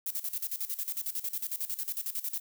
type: noise with tremolo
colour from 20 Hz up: violet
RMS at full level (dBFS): -33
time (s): 0.06-2.4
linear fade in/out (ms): 5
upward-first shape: square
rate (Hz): 11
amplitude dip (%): 80
effects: none